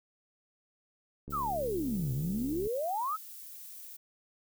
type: click train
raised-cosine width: 3 ms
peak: -31 dBFS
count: 100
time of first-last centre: 1.28-2.67 s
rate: 71.2 Hz
type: noise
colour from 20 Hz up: violet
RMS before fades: -47 dBFS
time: 1.3-3.97 s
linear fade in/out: 10 ms
type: exponential two-way sweep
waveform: sine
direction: down then up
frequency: 1386 to 123.47 to 1348 Hz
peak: -30 dBFS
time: 1.32-3.17 s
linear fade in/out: 20 ms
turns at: 2.12 s
effects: none